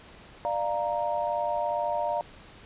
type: chord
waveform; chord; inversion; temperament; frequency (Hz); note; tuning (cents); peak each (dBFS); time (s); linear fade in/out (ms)
sine; Bb major; first; equal with one note detuned; 596.2 / 698.5 / 932.3; D5 / F5 / Bb5; +26 / 0 / 0; -30; 0.45-2.21; 0
effects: pink hiss -50 dBFS RMS until 2.65 s + resampled to 8000 Hz